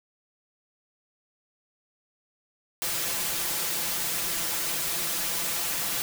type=noise with comb filter; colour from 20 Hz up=white; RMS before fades=-29 dBFS; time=2.82-6.02 s; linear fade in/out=0 ms; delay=5.9 ms; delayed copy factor=+1; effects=none